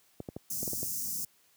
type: clicks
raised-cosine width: 2 ms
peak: -24 dBFS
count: 7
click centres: 0.203 / 0.288 / 0.365 / 0.63 / 0.678 / 0.733 / 0.83 s
type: band-stop noise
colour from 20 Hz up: white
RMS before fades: -35 dBFS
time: 0.5-1.25 s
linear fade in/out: 5 ms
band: 270 to 5300 Hz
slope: 48 dB/octave
effects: white hiss -66 dBFS RMS until 1.56 s + high-pass 80 Hz 12 dB/octave